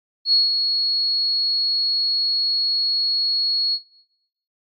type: tone with ADSR envelope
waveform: sine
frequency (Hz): 4336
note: C#8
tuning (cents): -39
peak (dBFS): -12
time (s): 0.25-3.79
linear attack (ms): 76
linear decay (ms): 170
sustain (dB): -6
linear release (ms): 52
effects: noise-tail reverb RT60 0.8 s tail -19 dB re dry + AAC 64 kbps